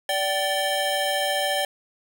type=tone cluster; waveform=square; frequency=582 / 767 / 1760 / 3144 Hz; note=D5 / G5 / A6 / G7; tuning=-16 / -38 / 0 / +4 cents; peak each=-27 / -28 / -31 / -29 dBFS; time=0.09-1.65 s; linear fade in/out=2 ms; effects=none